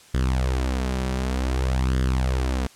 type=tone with flanger; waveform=sawtooth; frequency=64.4 Hz; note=C2; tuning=27 cents flat; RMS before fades=-23 dBFS; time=0.14-2.67 s; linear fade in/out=5 ms; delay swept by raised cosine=0.6 to 5.2 ms; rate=0.54 Hz; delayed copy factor=+0.65; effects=white hiss -50 dBFS RMS until 2.75 s + low-pass 9000 Hz 12 dB/octave